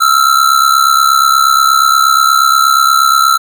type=ring-modulated tone; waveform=square; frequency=1333 Hz; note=E6; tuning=19 cents sharp; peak=-4 dBFS; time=0-3.38 s; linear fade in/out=20 ms; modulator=34.2 Hz; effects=none